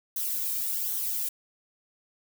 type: noise with flanger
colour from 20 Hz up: violet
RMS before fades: -30 dBFS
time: 0.16-1.29 s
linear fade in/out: 5 ms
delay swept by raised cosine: 0.4 to 1.5 ms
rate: 1.3 Hz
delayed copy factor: -0.5
effects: none